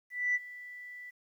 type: tone with ADSR envelope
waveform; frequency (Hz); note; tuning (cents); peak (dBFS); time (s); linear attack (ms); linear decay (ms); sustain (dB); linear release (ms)
sine; 1975.5; B6; 0; -24; 0.1-1.11; 250; 33; -19; 17
effects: tanh soft clip ceiling -21 dBFS + 11-bit